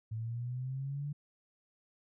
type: linear sweep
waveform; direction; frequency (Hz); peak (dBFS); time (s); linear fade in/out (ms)
sine; up; 109.1 to 147.1; -35; 0.11-1.13; 10
effects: none